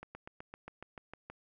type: slowing click train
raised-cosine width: 0.5 ms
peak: -30 dBFS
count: 10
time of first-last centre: 0.03-1.3 s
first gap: 120 ms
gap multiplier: 1.04
effects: none